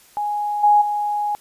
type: tone with level steps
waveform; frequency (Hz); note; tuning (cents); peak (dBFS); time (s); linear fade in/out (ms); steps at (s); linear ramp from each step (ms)
sine; 830.6; G#5; 0; -20 / -10 / -19; 0.17-1.35; 0; 0.63 / 0.81; 10
effects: white hiss -51 dBFS RMS until 1.4 s + resampled to 32000 Hz